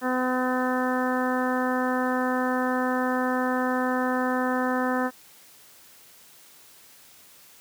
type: harmonic tone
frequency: 254 Hz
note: B3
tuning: 49 cents sharp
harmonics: 1 / 2 / 3 / 4 / 5 / 6 / 7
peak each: -26 / -29 / -31 / -32 / -33 / -34 / -34 dBFS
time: 0.01-5.11 s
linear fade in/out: 50 ms
effects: white hiss -52 dBFS RMS until 7.6 s + high-pass 80 Hz 12 dB/octave